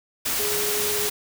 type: tone in noise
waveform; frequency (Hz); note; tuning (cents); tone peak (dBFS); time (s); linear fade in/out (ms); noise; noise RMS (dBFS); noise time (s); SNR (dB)
sine; 417.5; G#4; +9; -28; 0.39-1.09; 10; white; -25; 0.25-1.1; -6
effects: none